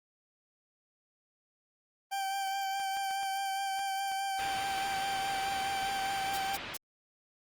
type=tone with vibrato; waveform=40% pulse; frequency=781 Hz; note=G5; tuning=7 cents flat; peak=-31 dBFS; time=2.11-6.57 s; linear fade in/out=20 ms; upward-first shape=sine; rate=4.8 Hz; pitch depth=18 cents each way
type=clicks; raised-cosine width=0.3 ms; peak=-31 dBFS; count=6; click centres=2.799 / 2.97 / 3.11 / 3.231 / 3.793 / 4.117 s
type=low-pass noise; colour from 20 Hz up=white; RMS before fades=-42 dBFS; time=4.39-6.74 s; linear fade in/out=0 ms; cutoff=3500 Hz; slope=24 dB/octave
type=noise bursts; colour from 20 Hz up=white; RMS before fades=-38 dBFS; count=3; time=6.34-6.77 s; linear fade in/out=5 ms; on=30 ms; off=170 ms
effects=Opus 24 kbps